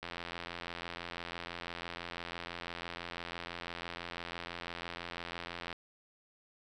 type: click train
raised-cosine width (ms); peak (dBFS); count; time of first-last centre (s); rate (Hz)
0.3; -24; 491; 0.03-5.728; 86
effects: none